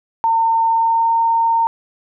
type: tone with pitch glide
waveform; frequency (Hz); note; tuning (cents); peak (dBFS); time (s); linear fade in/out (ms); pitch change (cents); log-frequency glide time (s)
sine; 908 to 915.9; A#5 to A#5; -46 to -31; -12; 0.24-1.67; 0; +15; 0.68-1.12
effects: none